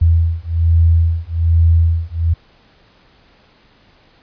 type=beating tone pair; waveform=sine; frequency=82.41 / 83.61 Hz; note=E2 / E2; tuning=0 / +25 cents; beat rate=1.2 Hz; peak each=-13 dBFS; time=0.01-2.34 s; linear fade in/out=10 ms; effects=pink hiss -51 dBFS RMS until 4.22 s + resampled to 11025 Hz